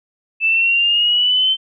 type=exponential sweep; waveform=sine; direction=up; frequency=2630 to 3100 Hz; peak=-12 dBFS; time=0.4-1.57 s; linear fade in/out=50 ms; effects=none